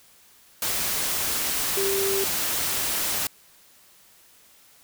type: tone in noise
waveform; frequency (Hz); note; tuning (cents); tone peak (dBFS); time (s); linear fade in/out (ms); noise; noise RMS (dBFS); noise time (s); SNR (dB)
sine; 392; G4; 0; -24; 1.77-2.24; 2; white; -26; 0.62-3.27; -1
effects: white hiss -55 dBFS RMS until 4.83 s